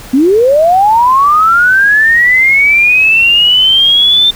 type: linear sweep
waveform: sine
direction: up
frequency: 245.2 to 3592 Hz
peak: -4 dBFS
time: 0.13-4.31 s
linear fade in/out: 10 ms
effects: pink hiss -31 dBFS RMS until 4.35 s